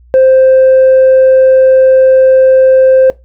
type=tone with tanh clipping; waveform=triangle; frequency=523.3 Hz; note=C5; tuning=in tune; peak=-3 dBFS; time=0.14-3.1 s; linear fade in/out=0 ms; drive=6 dB; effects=noise-tail reverb RT60 0.2 s tail -20 dB re dry + added 60 Hz sine -38 dBFS peak until 3.24 s